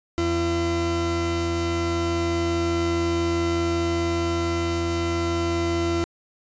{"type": "tone pair together", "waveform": "40% pulse", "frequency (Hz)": [84.7, 339.1], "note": ["E2", "E4"], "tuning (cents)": [48, 49], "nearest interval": "2 octaves", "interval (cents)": 2401, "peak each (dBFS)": [-26, -22], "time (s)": [0.18, 6.04], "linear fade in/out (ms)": 0, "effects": ["resampled to 16000 Hz"]}